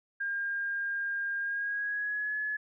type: tone with pitch glide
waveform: sine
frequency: 1609 to 1704.7 Hz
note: G6 to G#6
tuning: +45 to +45 cents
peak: -30 dBFS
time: 0.2-2.57 s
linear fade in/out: 10 ms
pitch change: +100 cents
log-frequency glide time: 1.39-2.37 s
effects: none